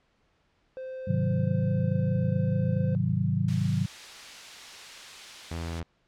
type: tone with pitch glide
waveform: triangle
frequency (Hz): 520 to 515.8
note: C5 to C5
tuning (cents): -11 to -25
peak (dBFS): -33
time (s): 0.77-2.95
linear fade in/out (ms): 0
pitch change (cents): -14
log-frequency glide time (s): 0.92-2.04
type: chord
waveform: sine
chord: Ab dominant seventh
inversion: none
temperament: equal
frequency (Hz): 103.83 / 130.81 / 155.56 / 185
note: Ab2 / C3 / Eb3 / Gb3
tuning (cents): 0 / 0 / 0 / 0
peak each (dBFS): -29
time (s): 1.07-3.86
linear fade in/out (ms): 10
type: noise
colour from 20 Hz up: blue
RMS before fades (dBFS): -35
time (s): 3.48-5.8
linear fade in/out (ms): 5
type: tone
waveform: sawtooth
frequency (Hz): 83.5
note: E2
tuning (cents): +23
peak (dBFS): -28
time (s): 5.51-5.83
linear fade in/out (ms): 5
effects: pink hiss -69 dBFS RMS until 6.07 s + low-pass 4000 Hz 12 dB/octave